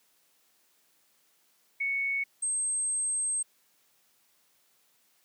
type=tone pair in turn; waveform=sine; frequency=2217 / 8370 Hz; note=C#7 / C9; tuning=0 / 0 cents; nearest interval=octave + major seventh; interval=2300 cents; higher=second; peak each=-27 dBFS; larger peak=neither; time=1.8-2.24 / 2.42-3.43 s; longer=second; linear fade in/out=10 ms; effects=white hiss -68 dBFS RMS until 5.24 s + high-pass 150 Hz 12 dB/octave